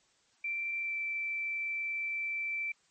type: tone with pitch glide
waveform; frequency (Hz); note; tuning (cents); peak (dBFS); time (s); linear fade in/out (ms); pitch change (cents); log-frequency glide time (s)
sine; 2349 to 2333; D7 to D7; 0 to -12; -32; 0.44-2.72; 5; -12; 0.8-0.95
effects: white hiss -69 dBFS RMS until 2.9 s + MP3 32 kbps